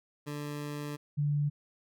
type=tone pair in turn; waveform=20% pulse / sine; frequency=146.83 / 146.06 Hz; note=D3 / D3; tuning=0 / -9 cents; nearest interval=unison; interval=9 cents; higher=first; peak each=-31 / -26 dBFS; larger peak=second; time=0.26-0.97 / 1.17-1.5 s; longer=first; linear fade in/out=20 ms; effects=none